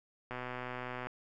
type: click train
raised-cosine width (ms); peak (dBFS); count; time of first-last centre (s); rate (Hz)
0.5; -25; 96; 0.31-1.07; 125
effects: none